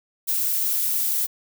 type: noise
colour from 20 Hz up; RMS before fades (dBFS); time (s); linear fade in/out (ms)
violet; -23; 0.27-1.27; 20
effects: none